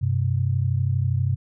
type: tone pair together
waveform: sine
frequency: 96.24 / 128.7 Hz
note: G2 / C3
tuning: -31 / -28 cents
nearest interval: perfect fourth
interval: 503 cents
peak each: -22 dBFS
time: 0.01-1.36 s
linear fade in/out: 20 ms
effects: none